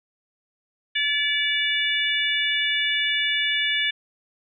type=tone cluster; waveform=sine; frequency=1730 / 2296 / 2909 / 3509 Hz; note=A6 / D7 / F#7 / A7; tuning=-30 / -40 / -30 / -5 cents; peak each=-26 dBFS; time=0.95-3.91 s; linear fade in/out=10 ms; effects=none